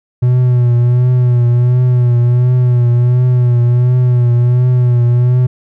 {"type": "tone with vibrato", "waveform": "triangle", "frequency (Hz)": 122.9, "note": "B2", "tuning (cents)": -8, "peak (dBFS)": -5, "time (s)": [0.22, 5.47], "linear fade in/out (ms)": 10, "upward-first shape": "triangle", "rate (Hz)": 1.4, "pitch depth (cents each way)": 48, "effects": []}